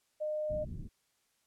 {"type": "tone", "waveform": "sine", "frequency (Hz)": 610, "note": "D#5", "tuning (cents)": -34, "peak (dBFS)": -32, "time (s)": [0.2, 0.65], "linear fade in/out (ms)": 20}
{"type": "low-pass noise", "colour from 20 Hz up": "pink", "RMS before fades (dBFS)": -42, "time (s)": [0.49, 0.89], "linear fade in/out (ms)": 20, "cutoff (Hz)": 240, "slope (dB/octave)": 24}
{"effects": ["white hiss -75 dBFS RMS until 1.46 s", "low-pass 11000 Hz 12 dB/octave"]}